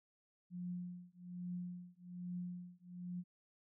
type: tone with tremolo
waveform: sine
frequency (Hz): 178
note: F3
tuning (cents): +33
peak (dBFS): -39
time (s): 0.5-3.24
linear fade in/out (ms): 50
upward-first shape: triangle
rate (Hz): 1.2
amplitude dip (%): 100
effects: none